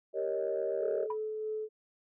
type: chord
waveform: sine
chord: Eb dominant seventh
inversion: first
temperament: equal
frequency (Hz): 392 / 466.2 / 554.4 / 622.3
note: G4 / Bb4 / Db5 / Eb5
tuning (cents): 0 / 0 / 0 / 0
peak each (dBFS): -35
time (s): 0.13-1.08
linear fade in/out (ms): 50
type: tone with tremolo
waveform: sine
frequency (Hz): 432.3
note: A4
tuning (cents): -31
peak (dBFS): -32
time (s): 0.79-1.69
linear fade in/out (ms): 50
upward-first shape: sine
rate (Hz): 3.1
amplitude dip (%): 25
type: tone with exponential decay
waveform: sine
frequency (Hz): 978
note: B5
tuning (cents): -17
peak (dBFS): -30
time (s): 1.1-1.18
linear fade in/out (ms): 5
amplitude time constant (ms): 17
effects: tanh soft clip ceiling -22 dBFS